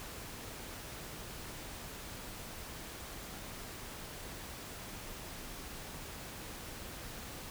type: silence
effects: pink hiss -46 dBFS RMS until 7.5 s